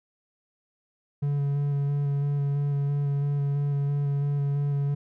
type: tone with vibrato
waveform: triangle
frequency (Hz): 142.3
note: C#3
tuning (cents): +46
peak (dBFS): -21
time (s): 1.22-4.95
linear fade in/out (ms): 10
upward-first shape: square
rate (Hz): 3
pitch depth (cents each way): 13
effects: none